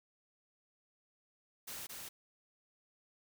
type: noise with echo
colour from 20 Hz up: white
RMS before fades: -45 dBFS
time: 1.67-1.87 s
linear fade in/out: 10 ms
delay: 220 ms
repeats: 1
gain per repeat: -2 dB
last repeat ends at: 2.09 s
effects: none